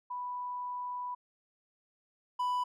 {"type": "tone pair in turn", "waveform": ["sine", "triangle"], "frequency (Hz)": [987.8, 991.5], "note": ["B5", "B5"], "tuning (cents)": [0, 7], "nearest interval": "unison", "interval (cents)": 7, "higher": "second", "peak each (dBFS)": [-35, -27], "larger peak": "second", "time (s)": [[0.1, 1.15], [2.39, 2.64]], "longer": "first", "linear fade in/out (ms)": 10, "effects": []}